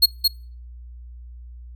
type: tone with echo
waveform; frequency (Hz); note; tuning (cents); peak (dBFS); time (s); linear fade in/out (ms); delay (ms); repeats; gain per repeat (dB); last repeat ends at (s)
45% pulse; 4305; C8; +49; -9; 0.02-0.06; 10; 220; 1; -4; 0.28
effects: noise-tail reverb RT60 0.4 s tail -24 dB re dry + added 60 Hz sine -37 dBFS peak until 1.75 s